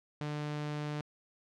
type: tone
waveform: sawtooth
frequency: 148.9 Hz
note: D3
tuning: 24 cents sharp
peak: -31 dBFS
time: 0.21-1.01 s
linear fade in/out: 0 ms
effects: low-pass 5000 Hz 12 dB/octave